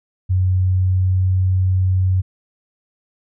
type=tone with pitch glide; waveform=sine; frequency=92.5 to 93.14 Hz; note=F#2 to F#2; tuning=0 to +12 cents; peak=-13 dBFS; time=0.29-2.22 s; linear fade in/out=20 ms; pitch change=+12 cents; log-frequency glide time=0.54-1.33 s; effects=none